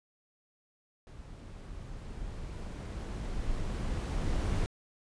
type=noise with level ramp; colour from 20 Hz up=brown; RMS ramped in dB=-47 to -29 dBFS; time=1.07-4.66 s; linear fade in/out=0 ms; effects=resampled to 22050 Hz